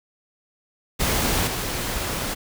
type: noise with level steps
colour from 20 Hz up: pink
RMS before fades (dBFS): -22 / -27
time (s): 0.99-2.35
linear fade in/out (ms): 20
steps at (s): 1.47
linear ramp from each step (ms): 2
effects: none